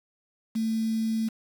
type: tone with quantisation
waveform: sine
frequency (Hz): 222.4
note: A3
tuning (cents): +19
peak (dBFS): -24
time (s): 0.55-1.29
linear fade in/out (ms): 10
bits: 7
effects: none